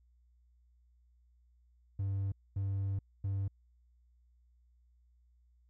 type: tone bursts at uneven times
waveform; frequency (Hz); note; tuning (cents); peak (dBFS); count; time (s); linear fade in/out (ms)
triangle; 98; G2; 0; -29; 3; 1.99-2.32 / 2.56-2.99 / 3.24-3.48; 5
effects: tanh soft clip ceiling -25 dBFS + added 60 Hz sine -64 dBFS peak until 5.69 s